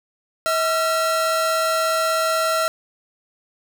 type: tone pair together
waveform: 45% pulse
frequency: 643 / 1362.5 Hz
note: E5 / F6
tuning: -43 / -43 cents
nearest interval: octave + minor second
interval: 1300 cents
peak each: -21 dBFS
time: 0.46-2.68 s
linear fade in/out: 0 ms
effects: none